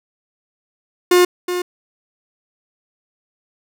45% pulse tone with echo, 357.8 Hz, F4, 42 cents sharp, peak -9 dBFS, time 1.11-1.25 s, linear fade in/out 5 ms, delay 370 ms, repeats 1, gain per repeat -10 dB, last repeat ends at 1.62 s, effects none

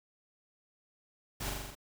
pink noise with echo, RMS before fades -38 dBFS, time 1.4-1.5 s, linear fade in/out 10 ms, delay 42 ms, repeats 6, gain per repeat -2 dB, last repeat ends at 1.752 s, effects none

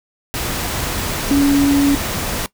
sine tone in noise, 281.8 Hz, C#4, 29 cents sharp, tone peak -10 dBFS, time 1.31-1.95 s, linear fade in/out 0 ms, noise pink, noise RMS -22 dBFS, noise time 0.34-2.46 s, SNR +9 dB, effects noise-tail reverb RT60 0.1 s tail -19 dB re dry

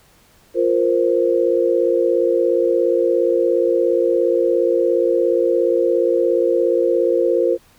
sine chord, F suspended fourth, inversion none, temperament equal, 349.2 / 466.2 / 523.3 Hz, F4 / Bb4 / C5, 0 / 0 / 0 cents, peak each -18 dBFS, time 0.54-7.58 s, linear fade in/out 50 ms, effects pink hiss -53 dBFS RMS until 7.78 s

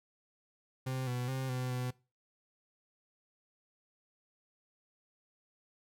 40% pulse tone with pitch steps, 130.3 / 124 / 131.9 / 127 / 125.5 Hz, C3 / B2 / C3 / B2 / B2, -7 / +7 / +14 / +49 / +28 cents, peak -33 dBFS, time 0.86-1.91 s, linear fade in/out 10 ms, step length 210 ms, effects noise-tail reverb RT60 0.3 s tail -21 dB re dry

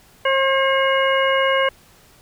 harmonic tone with a mistuned harmonic, 537 Hz, C5, 45 cents sharp, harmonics 1 / 2 / 3 / 4 / 5, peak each -18 / -21 / -23 / -24 / -25 dBFS, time 0.25-1.69 s, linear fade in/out 5 ms, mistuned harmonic 5, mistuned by +120 cents, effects pink hiss -51 dBFS RMS until 2.21 s

